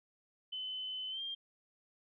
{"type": "tone with pitch glide", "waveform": "sine", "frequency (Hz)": [3035, 3195], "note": ["F#7", "G7"], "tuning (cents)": [43, 32], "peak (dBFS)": -38, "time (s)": [0.52, 1.35], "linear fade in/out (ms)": 10, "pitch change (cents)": 89, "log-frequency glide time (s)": [1.1, 1.21], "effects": []}